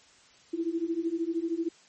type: beating tone pair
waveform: sine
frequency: 325.3 / 338.3 Hz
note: E4 / E4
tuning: -23 / +45 cents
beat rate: 13 Hz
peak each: -31 / -30 dBFS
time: 0.53-1.69 s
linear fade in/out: 10 ms
effects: white hiss -58 dBFS RMS until 1.88 s + MP3 32 kbps